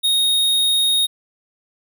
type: tone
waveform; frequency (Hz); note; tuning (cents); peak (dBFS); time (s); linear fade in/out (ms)
square; 3729; A#7; 0; -15; 0.03-1.07; 20
effects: none